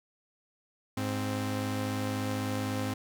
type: tone pair together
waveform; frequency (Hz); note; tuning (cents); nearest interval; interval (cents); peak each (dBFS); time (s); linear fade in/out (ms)
sawtooth; 103.82 / 261.6; G#2 / C4; 0 / 0; octave + major third; 1600; -29 / -29; 0.97-2.94; 5
effects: none